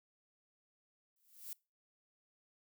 violet noise with exponential growth, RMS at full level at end -42 dBFS, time 1.16-1.53 s, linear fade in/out 2 ms, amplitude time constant 79 ms, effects noise-tail reverb RT60 0.3 s tail -24 dB re dry

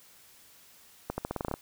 accelerating click train, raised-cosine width 1 ms, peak -17 dBFS, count 10, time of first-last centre 1.1-1.54 s, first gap 80 ms, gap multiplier 0.87, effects white hiss -57 dBFS RMS until 1.61 s

